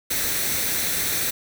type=noise with comb filter; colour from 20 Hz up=white; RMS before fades=-24 dBFS; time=0.1-1.31 s; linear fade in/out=10 ms; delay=0.5 ms; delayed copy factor=+0.5; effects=none